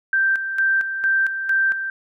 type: tone with tremolo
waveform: sine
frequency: 1568 Hz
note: G6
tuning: in tune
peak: -15 dBFS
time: 0.13-1.9 s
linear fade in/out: 2 ms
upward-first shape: square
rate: 2.2 Hz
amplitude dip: 60%
effects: none